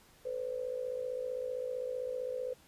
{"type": "tone with amplitude modulation", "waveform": "sine", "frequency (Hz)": 505, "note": "B4", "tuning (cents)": 39, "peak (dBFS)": -31, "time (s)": [0.25, 2.54], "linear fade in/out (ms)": 10, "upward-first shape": "sine", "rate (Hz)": 55.5, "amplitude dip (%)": 75, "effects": ["pink hiss -62 dBFS RMS until 2.67 s", "resampled to 32000 Hz"]}